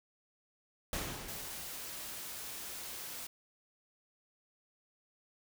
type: noise with exponential decay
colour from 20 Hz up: pink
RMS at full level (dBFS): -36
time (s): 0.93-2.22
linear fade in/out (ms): 1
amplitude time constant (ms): 280
type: noise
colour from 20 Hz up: white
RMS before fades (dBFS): -44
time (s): 1.28-3.27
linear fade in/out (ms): 5
effects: none